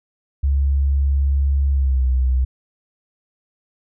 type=tone with pitch glide; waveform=sine; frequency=69.3 to 63.92 Hz; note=C#2 to C2; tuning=0 to -40 cents; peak=-14 dBFS; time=0.43-2.45 s; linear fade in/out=10 ms; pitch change=-140 cents; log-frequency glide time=1.71-2.04 s; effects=none